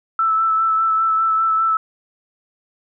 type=tone with vibrato; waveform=sine; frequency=1318.5 Hz; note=E6; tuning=in tune; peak=-14 dBFS; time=0.19-1.77 s; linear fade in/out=2 ms; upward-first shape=sine; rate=5 Hz; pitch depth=18 cents each way; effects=none

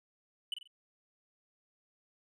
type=tone with echo; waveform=triangle; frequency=2979 Hz; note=F#7; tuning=11 cents sharp; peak=-31 dBFS; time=0.52-0.54 s; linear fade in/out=2 ms; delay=45 ms; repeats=3; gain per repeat=-8 dB; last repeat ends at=0.675 s; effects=none

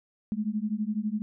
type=beating tone pair; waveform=sine; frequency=206.8 / 218.8 Hz; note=G#3 / A3; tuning=-7 / -9 cents; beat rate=12 Hz; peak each=-30 dBFS; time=0.32-1.22 s; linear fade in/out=0 ms; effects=none

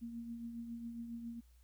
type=tone with tremolo; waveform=sine; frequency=233.1 Hz; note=A#3; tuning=in tune; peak=-40 dBFS; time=0.01-1.41 s; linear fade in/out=20 ms; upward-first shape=triangle; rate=7.3 Hz; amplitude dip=50%; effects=added 60 Hz sine -61 dBFS peak until 1.63 s + white hiss -75 dBFS RMS until 1.63 s

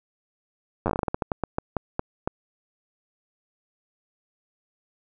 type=slowing click train; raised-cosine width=1 ms; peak=-10 dBFS; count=18; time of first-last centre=0.86-2.275 s; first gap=9 ms; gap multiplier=1.24; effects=none

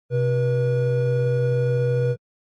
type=tone pair together; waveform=triangle; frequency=127.96 / 483.1 Hz; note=C3 / B4; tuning=-38 / -38 cents; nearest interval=octave + major seventh; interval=2300 cents; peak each=-18 / -20 dBFS; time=0.1-2.16 s; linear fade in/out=50 ms; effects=AAC 32 kbps

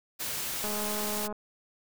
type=noise; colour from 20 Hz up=white; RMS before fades=-34 dBFS; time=0.19-1.28 s; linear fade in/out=20 ms
type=click train; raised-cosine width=1 ms; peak=-24 dBFS; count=145; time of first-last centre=0.64-1.326 s; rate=210 Hz
effects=none

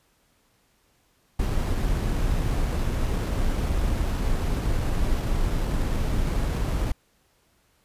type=noise with sample-and-hold; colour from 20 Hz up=brown; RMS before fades=-24 dBFS; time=1.39-6.92 s; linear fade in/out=5 ms; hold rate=8820 Hz; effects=pink hiss -65 dBFS RMS until 7.84 s + resampled to 32000 Hz

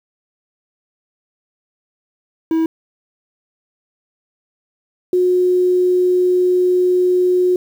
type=tone pair in turn; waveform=triangle / sine; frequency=323.9 / 362.6 Hz; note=E4 / F#4; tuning=-30 / -35 cents; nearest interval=major second; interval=195 cents; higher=second; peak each=-11 dBFS; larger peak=neither; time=2.51-2.66 / 5.13-7.56 s; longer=second; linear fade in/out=2 ms; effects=7-bit

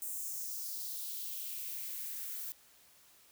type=noise with high-pass filter sweep; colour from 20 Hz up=violet; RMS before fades=-41 dBFS; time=0.02-2.52 s; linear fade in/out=0 ms; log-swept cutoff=8300 to 1200 Hz; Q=2.4; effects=white hiss -63 dBFS RMS until 3.31 s

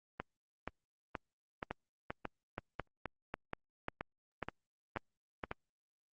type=two click trains; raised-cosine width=0.5 ms; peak=-22 / -23 dBFS; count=8 / 12; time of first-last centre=1.71-5.514 / 0.2-5.438 s; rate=1.84 / 2.1 Hz; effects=Opus 24 kbps

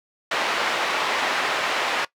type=band-pass noise; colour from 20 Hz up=pink; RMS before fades=-24 dBFS; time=0.31-2.05 s; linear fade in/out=5 ms; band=680 to 3100 Hz; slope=12 dB/octave; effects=noise-tail reverb RT60 0.1 s tail -20 dB re dry

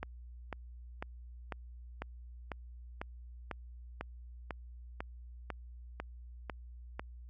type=click train; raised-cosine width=0.5 ms; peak=-23 dBFS; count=15; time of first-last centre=0.03-6.995 s; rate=2.01 Hz; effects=added 60 Hz sine -47 dBFS peak until 7.29 s

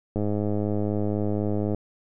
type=click train; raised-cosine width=2 ms; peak=-14 dBFS; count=166; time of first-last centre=0.16-1.747 s; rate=104 Hz; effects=none

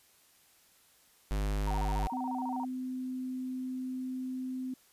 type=tone; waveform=square; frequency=50.7 Hz; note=G#1; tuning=41 cents flat; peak=-30 dBFS; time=1.31-2.07 s; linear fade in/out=0 ms
type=tone with vibrato; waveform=sine; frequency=841 Hz; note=G#5; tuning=22 cents sharp; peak=-35 dBFS; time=1.67-2.65 s; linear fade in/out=5 ms; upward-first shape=square; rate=14 Hz; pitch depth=180 cents each way
type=tone with pitch glide; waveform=sine; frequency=255.6 to 257.2 Hz; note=C4 to C4; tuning=-40 to -30 cents; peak=-34 dBFS; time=2.12-4.74 s; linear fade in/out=5 ms; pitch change=+10 cents; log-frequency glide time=2.24-4.42 s
effects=white hiss -64 dBFS RMS until 4.92 s + resampled to 32000 Hz

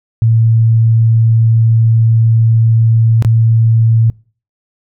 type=tone with dropouts; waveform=sine; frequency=113.4 Hz; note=A#2; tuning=47 cents flat; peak=-6 dBFS; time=0.22-4.1 s; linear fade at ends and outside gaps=0 ms; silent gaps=3.224-3.248 s; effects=noise-tail reverb RT60 0.4 s tail -25 dB re dry

